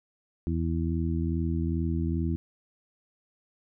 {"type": "harmonic tone", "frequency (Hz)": 82.41, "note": "E2", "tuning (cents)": 0, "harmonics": [1, 2, 3, 4], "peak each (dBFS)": [-28, -31, -33, -34], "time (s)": [0.47, 2.36], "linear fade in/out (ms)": 0, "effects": []}